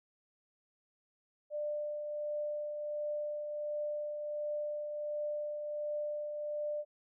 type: tone with tremolo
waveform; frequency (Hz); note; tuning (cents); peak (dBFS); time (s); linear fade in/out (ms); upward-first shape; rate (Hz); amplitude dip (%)
sine; 595; D5; +22; -33; 1.5-6.85; 50; triangle; 1.4; 40
effects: none